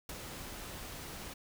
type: noise with ADSR envelope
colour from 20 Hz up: pink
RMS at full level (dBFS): -39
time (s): 0.09-1.34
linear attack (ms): 4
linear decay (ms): 17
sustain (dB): -6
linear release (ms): 11
effects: none